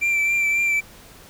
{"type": "tone with vibrato", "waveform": "triangle", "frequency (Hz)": 2349, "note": "D7", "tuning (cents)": 0, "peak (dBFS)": -16, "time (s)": [0.01, 0.81], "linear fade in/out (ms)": 20, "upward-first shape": "triangle", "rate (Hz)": 3.7, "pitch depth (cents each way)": 27, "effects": ["pink hiss -46 dBFS RMS until 1.29 s"]}